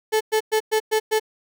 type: tone bursts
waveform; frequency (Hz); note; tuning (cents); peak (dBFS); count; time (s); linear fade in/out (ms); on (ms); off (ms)
35% pulse; 435.2; A4; -19; -15; 6; 0.12-1.198; 20; 88; 110
effects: none